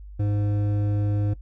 sine tone with hard clipping, 103.1 Hz, G#2, 12 cents flat, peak -23 dBFS, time 0.19-1.34 s, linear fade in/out 10 ms, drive 10 dB, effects noise-tail reverb RT60 0.1 s tail -19 dB re dry + added 50 Hz sine -38 dBFS peak until 1.41 s

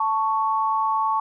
sine tone pair together, 881.8 / 1111 Hz, A5 / C#6, +4 / +4 cents, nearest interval major third, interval 400 cents, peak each -22 / -22 dBFS, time 0-1.2 s, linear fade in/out 5 ms, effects none

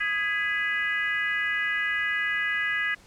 harmonic tone with a mistuned harmonic, 415.3 Hz, G#4, in tune, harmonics 3 / 4 / 5 / 6 / 7, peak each -37 / -27 / -28 / -36 / -39 dBFS, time 0-2.95 s, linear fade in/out 10 ms, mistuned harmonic 5, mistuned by -65 cents, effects pink hiss -54 dBFS RMS until 3.06 s + low-pass 9000 Hz 12 dB/octave

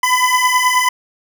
25% pulse beating tone pair, 1000 / 1009.4 Hz, B5 / B5, +21 / +38 cents, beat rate 9.4 Hz, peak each -11 dBFS, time 0.03-0.89 s, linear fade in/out 5 ms, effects none

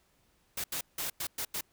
white noise bursts at uneven times, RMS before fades -35 dBFS, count 6, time 0.57-0.64 / 0.72-0.81 / 0.98-1.1 / 1.2-1.27 / 1.38-1.45 / 1.54-1.61 s, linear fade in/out 5 ms, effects pink hiss -70 dBFS RMS until 1.72 s

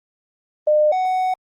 sine / triangle tone pair in turn, 605 / 743.5 Hz, D#5 / F#5, -49 / +8 cents, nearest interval major third, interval 357 cents, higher second, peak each -12 / -15 dBFS, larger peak first, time 0.67-0.92 / 0.92-1.34 s, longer second, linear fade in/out 5 ms, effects Opus 24 kbps

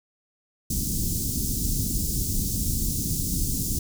pink band-stop noise, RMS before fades -26 dBFS, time 0.7-3.79 s, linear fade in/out 5 ms, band 270 to 5700 Hz, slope 24 dB/octave, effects none

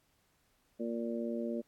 harmonic tone, 116.54 Hz, A#2, in tune, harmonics 2 / 3 / 4 / 5, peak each -36 / -40 / -42 / -41 dBFS, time 0.79-1.62 s, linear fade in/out 20 ms, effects pink hiss -73 dBFS RMS until 1.67 s + AAC 64 kbps

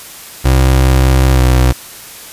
30% pulse tone with pitch glide, 65.41 to 63.29 Hz, C2 to B1, 0 to +43 cents, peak -4 dBFS, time 0.44-1.73 s, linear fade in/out 20 ms, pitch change -57 cents, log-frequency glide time 1.33-1.4 s, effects white hiss -32 dBFS RMS until 2.32 s + resampled to 32000 Hz

